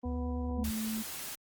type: harmonic tone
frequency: 246.9 Hz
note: B3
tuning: in tune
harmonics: 1 / 2 / 3 / 4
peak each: -36 / -42 / -46 / -48 dBFS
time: 0.03-0.64 s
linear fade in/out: 10 ms
type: tone with vibrato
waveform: sine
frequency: 72.8 Hz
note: D2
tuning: 15 cents flat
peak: -34 dBFS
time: 0.05-0.71 s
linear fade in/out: 10 ms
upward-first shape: sine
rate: 9.8 Hz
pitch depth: 66 cents each way
type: tone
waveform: sine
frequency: 220 Hz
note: A3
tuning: in tune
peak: -33 dBFS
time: 0.57-1.03 s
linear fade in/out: 20 ms
type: noise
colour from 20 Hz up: white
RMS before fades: -41 dBFS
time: 0.64-1.35 s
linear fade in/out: 2 ms
effects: Opus 24 kbps